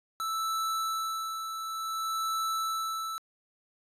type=tone with tremolo; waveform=square; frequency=1318.5 Hz; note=E6; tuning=in tune; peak=-29 dBFS; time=0.2-3.18 s; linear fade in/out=0 ms; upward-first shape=sine; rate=0.56 Hz; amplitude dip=50%; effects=resampled to 32000 Hz